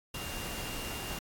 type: tone in noise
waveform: sine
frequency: 2794 Hz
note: F7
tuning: in tune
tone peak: -44 dBFS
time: 0.14-1.19 s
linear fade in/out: 5 ms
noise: pink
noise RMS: -39 dBFS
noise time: 0.14-1.19 s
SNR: -8 dB
effects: AAC 64 kbps